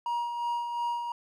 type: tone with tremolo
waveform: triangle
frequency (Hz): 950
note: A#5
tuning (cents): +33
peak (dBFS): -25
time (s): 0.06-1.12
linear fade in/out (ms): 2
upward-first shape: sine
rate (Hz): 2.8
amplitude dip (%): 45
effects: none